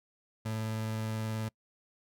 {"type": "tone with vibrato", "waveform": "30% pulse", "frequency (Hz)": 110, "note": "A2", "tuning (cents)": 0, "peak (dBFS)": -30, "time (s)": [0.45, 1.49], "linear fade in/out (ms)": 10, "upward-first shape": "sine", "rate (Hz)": 19, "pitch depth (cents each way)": 11, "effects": ["noise-tail reverb RT60 0.1 s tail -26 dB re dry"]}